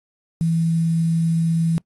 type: tone with quantisation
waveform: sine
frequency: 164.81 Hz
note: E3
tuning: in tune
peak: -16 dBFS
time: 0.41-1.78 s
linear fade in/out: 0 ms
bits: 7
effects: noise-tail reverb RT60 0.1 s tail -24 dB re dry + AAC 32 kbps